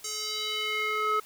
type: tone with band-pass filter sweep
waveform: square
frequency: 428.3 Hz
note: A4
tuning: 47 cents flat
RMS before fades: -30 dBFS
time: 0.04-1.2 s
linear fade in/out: 5 ms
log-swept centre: 6900 to 1200 Hz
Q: 2.5
effects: white hiss -52 dBFS RMS until 1.25 s